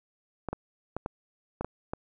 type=clicks; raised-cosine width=1 ms; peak=-18 dBFS; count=7; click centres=0.487 / 0.53 / 0.966 / 1.061 / 1.61 / 1.646 / 1.935 s; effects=none